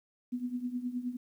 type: tone with tremolo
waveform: sine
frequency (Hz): 246.9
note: B3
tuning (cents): 0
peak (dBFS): -29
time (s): 0.32-1.17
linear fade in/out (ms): 10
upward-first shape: triangle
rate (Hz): 9.6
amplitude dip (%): 85
effects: 11-bit